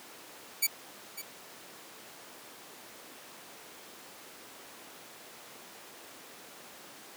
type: tone with echo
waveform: 5% pulse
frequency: 2294 Hz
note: D7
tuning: 41 cents flat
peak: -14 dBFS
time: 0.62-0.67 s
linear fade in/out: 10 ms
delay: 550 ms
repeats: 1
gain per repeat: -14 dB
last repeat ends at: 1.22 s
effects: pink hiss -49 dBFS RMS until 7.16 s + high-pass 300 Hz 12 dB/octave